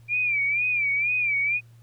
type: tone with vibrato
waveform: sine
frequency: 2363 Hz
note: D7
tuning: 10 cents sharp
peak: -21 dBFS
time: 0.08-1.61 s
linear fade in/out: 50 ms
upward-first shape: sine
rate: 2.1 Hz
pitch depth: 99 cents each way
effects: added 116 Hz sine -48 dBFS peak until 1.82 s + pink hiss -64 dBFS RMS until 1.82 s